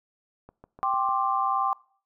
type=click train; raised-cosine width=1 ms; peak=-32 dBFS; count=5; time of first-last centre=0.49-1.09 s; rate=6.67 Hz
type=chord; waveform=sine; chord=G suspended fourth; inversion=none; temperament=equal with one note detuned; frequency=784 / 1053.2 / 1174.7 Hz; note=G5 / C6 / D6; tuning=0 / +11 / 0 cents; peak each=-27 dBFS; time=0.83-1.73 s; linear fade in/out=0 ms
effects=noise-tail reverb RT60 0.5 s tail -23 dB re dry